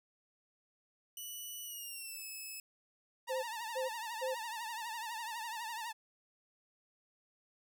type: tone with pitch glide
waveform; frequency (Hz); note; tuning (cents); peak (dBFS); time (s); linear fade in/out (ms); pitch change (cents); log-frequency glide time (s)
5% pulse; 2960 to 2592; F#7 to E7; 0 to -30; -35; 1.17-2.6; 2; -230; 1.64-2.23
type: tone with vibrato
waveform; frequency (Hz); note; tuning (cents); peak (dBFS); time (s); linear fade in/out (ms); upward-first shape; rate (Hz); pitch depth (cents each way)
sawtooth; 910; A#5; -42; -36; 3.27-5.93; 20; triangle; 12; 110
type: tone bursts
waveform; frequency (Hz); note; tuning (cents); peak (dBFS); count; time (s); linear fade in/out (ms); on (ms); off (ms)
sine; 520; C5; -11; -34; 3; 3.29-4.35; 20; 140; 320
effects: none